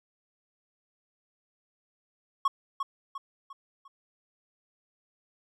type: tone with echo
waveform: triangle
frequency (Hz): 1100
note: C#6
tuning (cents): -14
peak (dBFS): -19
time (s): 2.45-2.48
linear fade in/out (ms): 5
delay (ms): 350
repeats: 4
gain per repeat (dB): -7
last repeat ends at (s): 3.88
effects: none